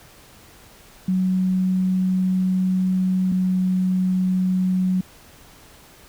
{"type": "tone pair in turn", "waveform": "sine", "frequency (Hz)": [185.8, 184.95], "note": ["F#3", "F#3"], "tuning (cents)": [7, 0], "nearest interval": "unison", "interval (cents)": 7, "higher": "first", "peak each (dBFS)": -17, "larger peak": "neither", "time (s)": [[1.08, 3.32], [3.32, 5.01]], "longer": "first", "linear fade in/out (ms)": 5, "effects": ["pink hiss -48 dBFS RMS until 6.08 s"]}